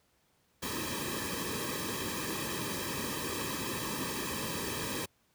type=noise with comb filter; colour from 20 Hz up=pink; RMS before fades=-36 dBFS; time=0.62-5.06 s; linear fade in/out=10 ms; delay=1.4 ms; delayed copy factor=-0.95; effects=pink hiss -71 dBFS RMS until 5.34 s + high-pass 60 Hz 12 dB/octave